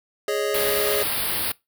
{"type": "chord", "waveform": "square", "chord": "Ab suspended fourth", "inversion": "none", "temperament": "just", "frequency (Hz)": [415.3, 553.7, 623], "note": ["Ab4", "Db5", "Eb5"], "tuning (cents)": [0, -2, 2], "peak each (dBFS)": [-25, -28, -30], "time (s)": [0.28, 1.03], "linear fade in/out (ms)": 2}
{"type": "band-stop noise", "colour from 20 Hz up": "white", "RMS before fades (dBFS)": -25, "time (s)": [0.54, 1.52], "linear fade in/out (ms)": 5, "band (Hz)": [5000, 9000], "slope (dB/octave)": 96}
{"effects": ["noise-tail reverb RT60 0.2 s tail -22 dB re dry"]}